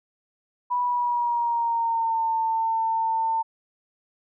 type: tone with pitch glide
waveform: sine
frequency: 981 to 899.6 Hz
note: B5 to A5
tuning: -12 to +38 cents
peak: -21 dBFS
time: 0.7-3.43 s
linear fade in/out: 20 ms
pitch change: -150 cents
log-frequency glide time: 0.82-2.22 s
effects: none